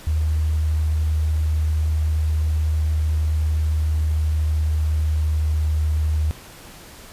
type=tone with pitch glide; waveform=sine; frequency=77.6 to 77.11 Hz; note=D#2 to D#2; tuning=-4 to -15 cents; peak=-17 dBFS; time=0.07-6.31 s; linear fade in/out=0 ms; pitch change=-11 cents; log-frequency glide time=2.63-5.7 s; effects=pink hiss -42 dBFS RMS until 7.12 s + resampled to 32000 Hz